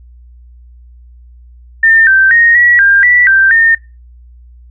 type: tone with pitch steps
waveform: sine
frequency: 1805 / 1558 / 1862 / 1929 / 1598 / 1959 / 1568 / 1824 Hz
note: A6 / G6 / A#6 / B6 / G6 / B6 / G6 / A#6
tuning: +44 / -11 / -2 / -41 / +33 / -15 / 0 / -38 cents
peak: -4 dBFS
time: 1.83-3.75 s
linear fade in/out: 5 ms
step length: 240 ms
effects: noise-tail reverb RT60 0.3 s tail -24 dB re dry + added 60 Hz sine -35 dBFS peak until 4.7 s